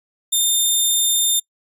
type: tone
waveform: 10% pulse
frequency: 3616 Hz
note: A7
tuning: 47 cents sharp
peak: -7 dBFS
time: 0.32-1.4 s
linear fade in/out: 10 ms
effects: noise-tail reverb RT60 0.1 s tail -26 dB re dry + resampled to 32000 Hz